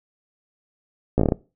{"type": "slowing click train", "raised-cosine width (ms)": 2, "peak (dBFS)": -5, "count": 7, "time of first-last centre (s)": [1.18, 1.322], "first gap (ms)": 15, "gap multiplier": 1.18, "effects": ["noise-tail reverb RT60 0.3 s tail -21 dB re dry"]}